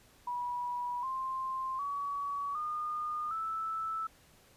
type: tone with pitch steps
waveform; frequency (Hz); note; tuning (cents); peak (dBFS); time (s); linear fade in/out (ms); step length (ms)
sine; 974 / 1050 / 1131.8 / 1220.1 / 1315.2; B5 / C6 / C#6 / D#6 / E6; -24 / +6 / +36 / -34 / -4; -33; 0.27-4.07; 5; 760
effects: pink hiss -62 dBFS RMS until 4.56 s + resampled to 32000 Hz